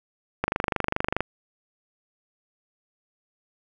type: click train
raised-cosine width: 0.5 ms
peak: -8 dBFS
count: 20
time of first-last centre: 0.44-1.206 s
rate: 24.8 Hz
effects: 8-bit